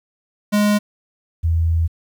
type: tone pair in turn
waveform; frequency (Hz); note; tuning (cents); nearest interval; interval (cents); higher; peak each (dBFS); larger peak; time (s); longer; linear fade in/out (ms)
square / sine; 207.7 / 82.43; G#3 / E2; 0 / 0; octave + major third; 1600; first; -14; neither; 0.52-0.79 / 1.43-1.88; second; 20
effects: 9-bit